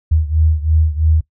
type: beating tone pair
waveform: sine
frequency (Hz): 77.78 / 80.78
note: D#2 / E2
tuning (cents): 0 / -35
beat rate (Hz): 3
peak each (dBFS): -13 / -16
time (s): 0.11-1.21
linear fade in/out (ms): 10
effects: noise-tail reverb RT60 0.1 s tail -19 dB re dry